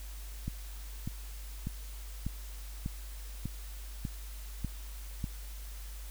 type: click train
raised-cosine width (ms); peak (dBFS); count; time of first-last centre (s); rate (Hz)
5; -22; 9; 0.48-5.242; 1.68
effects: added 50 Hz sine -41 dBFS peak until 6.1 s + white hiss -52 dBFS RMS until 6.1 s